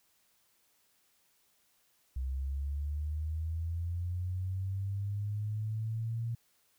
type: linear sweep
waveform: sine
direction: up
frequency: 64.1 to 117 Hz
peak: -32 dBFS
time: 2.16-6.35 s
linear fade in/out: 5 ms
effects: white hiss -71 dBFS RMS until 6.78 s